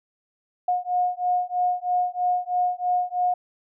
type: beating tone pair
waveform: sine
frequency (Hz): 719 / 722.1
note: F#5 / F#5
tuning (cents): -50 / -42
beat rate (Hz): 3.1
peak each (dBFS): -24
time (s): 0.68-3.34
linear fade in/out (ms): 5
effects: none